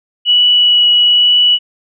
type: tone with vibrato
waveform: sine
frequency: 2937 Hz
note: F#7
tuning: 13 cents flat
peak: -6 dBFS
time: 0.25-1.59 s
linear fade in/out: 50 ms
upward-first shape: triangle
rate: 1.1 Hz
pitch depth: 9 cents each way
effects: none